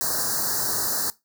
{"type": "band-stop noise", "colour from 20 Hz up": "white", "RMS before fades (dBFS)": -25, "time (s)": [0.01, 1.1], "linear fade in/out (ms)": 0, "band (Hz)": [1800, 4100], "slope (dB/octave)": 96, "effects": ["noise-tail reverb RT60 0.2 s tail -19 dB re dry", "high-pass 80 Hz 12 dB/octave"]}